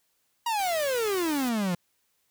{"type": "exponential sweep", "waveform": "45% pulse", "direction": "down", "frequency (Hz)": [964, 170.2], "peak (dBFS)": -25, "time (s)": [0.46, 1.75], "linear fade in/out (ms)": 5}
{"type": "noise", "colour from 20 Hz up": "white", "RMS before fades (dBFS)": -40, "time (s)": [0.59, 1.49], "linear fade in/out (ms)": 0}
{"effects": ["white hiss -72 dBFS RMS until 2.3 s"]}